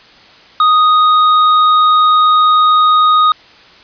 triangle tone with tanh clipping, 1244.5 Hz, D#6, in tune, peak -8 dBFS, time 0.6-3.32 s, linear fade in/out 2 ms, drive 15 dB, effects white hiss -41 dBFS RMS until 3.83 s + resampled to 11025 Hz

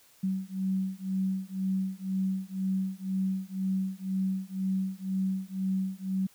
sine beating tone pair, 189.1 / 191.1 Hz, F#3 / G3, +38 / -44 cents, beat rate 2 Hz, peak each -31 dBFS, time 0.23-6.27 s, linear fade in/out 10 ms, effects white hiss -60 dBFS RMS until 6.34 s

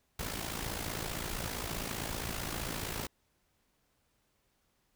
pink noise with amplitude modulation, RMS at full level -35 dBFS, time 0.19-3.07 s, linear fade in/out 5 ms, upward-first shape sine, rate 55.3 Hz, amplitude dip 65%, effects pink hiss -75 dBFS RMS until 4.95 s

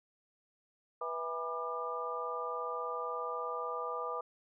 harmonic tone with a mistuned harmonic, 163.6 Hz, E3, 13 cents flat, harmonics 3 / 4 / 5 / 6 / 7, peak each -40 / -44 / -46 / -44 / -38 dBFS, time 1.01-4.21 s, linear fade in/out 5 ms, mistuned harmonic 7, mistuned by +76 cents, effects none

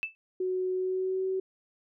sine tone with exponential decay, 2637 Hz, E7, in tune, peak -25 dBFS, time 0.03-0.15 s, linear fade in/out 0 ms, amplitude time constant 26 ms
sine tone with pitch glide, 370 to 378.4 Hz, F#4 to F#4, 0 to +39 cents, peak -27 dBFS, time 0.4-1.4 s, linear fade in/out 5 ms, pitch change +39 cents, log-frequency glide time 0.73-1.26 s
effects none

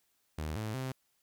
sawtooth tone with pitch steps, 77.3 / 108.6 / 130.7 Hz, D#2 / A2 / C3, -11 / -22 / -1 cents, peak -31 dBFS, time 0.38-0.92 s, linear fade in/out 5 ms, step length 180 ms, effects white hiss -75 dBFS RMS until 1.22 s

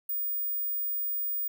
sine tone, 15000 Hz, A#9, 10 cents sharp, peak -28 dBFS, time 0.09-1.48 s, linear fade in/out 5 ms, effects none

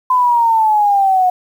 sine exponential sweep, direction down, 1021 to 725 Hz, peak -9 dBFS, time 0.1-1.3 s, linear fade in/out 5 ms, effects 7-bit

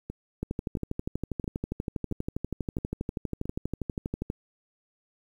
two click trains, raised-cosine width 3 ms, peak -22 / -17 dBFS, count 6 / 49, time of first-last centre 0.1-3.456 / 0.43-4.301 s, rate 1.49 / 12.4 Hz, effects 9-bit

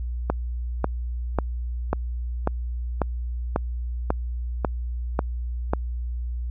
click train, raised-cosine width 1 ms, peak -7 dBFS, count 11, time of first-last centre 0.3-5.735 s, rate 1.84 Hz, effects added 60 Hz sine -26 dBFS peak until 6.5 s

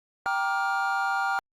triangle chord, G minor seventh, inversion none, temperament just, 784 / 940.8 / 1176 / 1411.2 Hz, G5 / Bb5 / D6 / F6, 0 / +16 / +2 / +18 cents, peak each -26 / -31 / -32 / -26 dBFS, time 0.26-1.39 s, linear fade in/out 0 ms, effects Opus 48 kbps

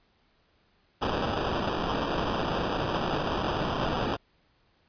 white noise with sample-and-hold, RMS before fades -29 dBFS, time 1.01-4.17 s, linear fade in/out 20 ms, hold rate 2100 Hz, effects pink hiss -67 dBFS RMS until 4.88 s + resampled to 11025 Hz

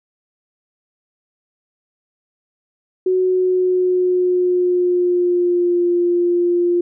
sine tone with pitch glide, 370.4 to 349.8 Hz, F#4 to F4, +2 to +3 cents, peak -13 dBFS, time 3.06-6.81 s, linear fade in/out 5 ms, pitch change -99 cents, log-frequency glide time 3.18-5.86 s, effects none

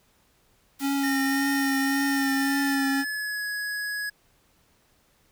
white high-pass noise, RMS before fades -41 dBFS, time 0.79-2.75 s, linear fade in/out 10 ms, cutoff 1300 Hz, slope 12 dB/octave
square tone with vibrato, 275.1 Hz, C#4, 13 cents flat, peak -24 dBFS, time 0.8-3.05 s, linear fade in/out 50 ms, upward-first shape triangle, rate 1.8 Hz, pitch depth 23 cents each way
square tone with pitch glide, 1837 to 1674.8 Hz, A#6 to G#6, -26 to +14 cents, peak -29 dBFS, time 1.03-4.1 s, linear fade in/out 10 ms, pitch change -160 cents, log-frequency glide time 1.97-3.46 s
effects pink hiss -64 dBFS RMS until 5.31 s

